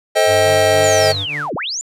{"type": "chord", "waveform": "square", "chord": "A half-diminished seventh", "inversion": "none", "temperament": "just", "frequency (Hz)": [440, 528, 633.6, 792], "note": ["A4", "C5", "Eb5", "G5"], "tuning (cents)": [0, 16, 31, 18], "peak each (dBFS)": [-20, -19, -14, -20], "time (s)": [0.15, 1.13], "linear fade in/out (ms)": 20}
{"type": "tone", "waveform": "square", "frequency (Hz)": 98, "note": "G2", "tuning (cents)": 0, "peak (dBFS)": -24, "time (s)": [0.26, 1.27], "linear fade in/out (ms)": 50}
{"type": "tone with tremolo", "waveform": "sawtooth", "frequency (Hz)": 147.6, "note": "D3", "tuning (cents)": 9, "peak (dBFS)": -23, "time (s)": [0.45, 1.5], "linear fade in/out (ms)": 5, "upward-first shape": "sine", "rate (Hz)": 3.5, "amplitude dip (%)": 90}
{"type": "linear two-way sweep", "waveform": "sine", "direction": "down then up", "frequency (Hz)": [7250, 116.54, 7250], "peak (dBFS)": -20, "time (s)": [0.84, 1.81], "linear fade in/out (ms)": 0, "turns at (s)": 1.55}
{"effects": ["low-pass 11000 Hz 12 dB/octave"]}